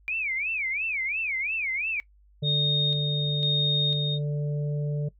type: tone with vibrato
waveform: sine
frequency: 2349 Hz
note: D7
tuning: in tune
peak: -26 dBFS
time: 0.08-2 s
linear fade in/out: 0 ms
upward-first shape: sine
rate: 2.9 Hz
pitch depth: 230 cents each way
type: harmonic tone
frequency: 146.83 Hz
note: D3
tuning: in tune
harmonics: 1 / 3 / 4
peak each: -25 / -37 / -40 dBFS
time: 2.42-5.09 s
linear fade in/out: 10 ms
type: tone with tremolo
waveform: sine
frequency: 3700 Hz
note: A#7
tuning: 14 cents flat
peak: -22 dBFS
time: 2.43-4.19 s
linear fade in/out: 50 ms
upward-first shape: square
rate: 1 Hz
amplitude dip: 45%
effects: noise-tail reverb RT60 0.1 s tail -19 dB re dry + added 50 Hz sine -55 dBFS peak until 5.19 s